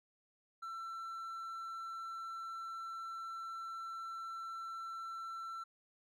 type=tone; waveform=triangle; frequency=1342 Hz; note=E6; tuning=31 cents sharp; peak=-40 dBFS; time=0.62-5.64 s; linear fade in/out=10 ms; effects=none